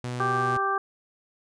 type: tone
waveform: sawtooth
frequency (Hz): 123.47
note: B2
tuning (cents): 0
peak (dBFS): -26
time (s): 0.04-0.57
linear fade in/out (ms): 0
type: harmonic tone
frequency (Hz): 392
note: G4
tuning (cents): 0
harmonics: 1 / 2 / 3 / 4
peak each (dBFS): -31 / -30 / -25 / -31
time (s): 0.2-0.78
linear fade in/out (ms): 2
effects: resampled to 22050 Hz